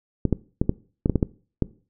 clicks, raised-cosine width 3 ms, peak -6 dBFS, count 9, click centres 0.253 / 0.327 / 0.615 / 0.694 / 1.059 / 1.097 / 1.157 / 1.228 / 1.623 s, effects noise-tail reverb RT60 0.4 s tail -20 dB re dry

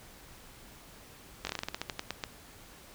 slowing click train, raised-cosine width 0.2 ms, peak -16 dBFS, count 14, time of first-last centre 1.45-2.238 s, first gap 20 ms, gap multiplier 1.17, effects pink hiss -53 dBFS RMS until 2.94 s

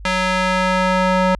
square tone with band-pass filter sweep, 185.3 Hz, F#3, 3 cents sharp, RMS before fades -17 dBFS, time 0.05-1.35 s, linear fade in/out 2 ms, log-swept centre 2100 to 880 Hz, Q 0.76, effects added 50 Hz sine -32 dBFS peak until 1.39 s + resampled to 24000 Hz

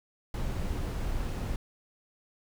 brown noise, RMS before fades -32 dBFS, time 0.34-1.56 s, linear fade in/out 2 ms, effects none

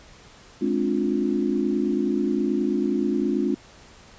sine chord, D half-diminished seventh, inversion second, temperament just, 211.4 / 264.3 / 293.7 / 352.4 Hz, Ab3 / C4 / D4 / F4, +31 / +18 / 0 / +16 cents, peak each -26 dBFS, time 0.61-3.55 s, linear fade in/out 10 ms, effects pink hiss -49 dBFS RMS until 4.18 s + resampled to 16000 Hz

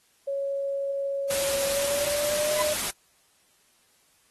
sine tone with pitch glide, 554.4 to 604.6 Hz, C#5 to D#5, 0 to -50 cents, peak -26 dBFS, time 0.27-2.74 s, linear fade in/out 10 ms, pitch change +150 cents, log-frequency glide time 1.65-2.51 s
white noise, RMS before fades -29 dBFS, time 1.3-2.91 s, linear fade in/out 10 ms
35% pulse tone with exponential growth, 1007 Hz, B5, 33 cents sharp, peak -19 dBFS, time 2.52-2.62 s, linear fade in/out 2 ms, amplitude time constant 20 ms
effects white hiss -64 dBFS RMS until 4.3 s + AAC 32 kbps

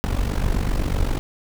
brown noise with amplitude modulation, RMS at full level -17 dBFS, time 0.04-1.19 s, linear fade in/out 0 ms, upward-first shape sine, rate 47.8 Hz, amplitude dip 80%, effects none

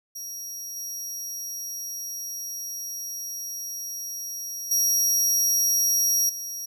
sawtooth tone with level steps, 5670 Hz, F8, 25 cents sharp, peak -31 / -29 / -17 / -29 dBFS, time 0.15-6.66 s, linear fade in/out 10 ms, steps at 0.76 / 4.71 / 6.29 s, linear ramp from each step 5 ms, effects none

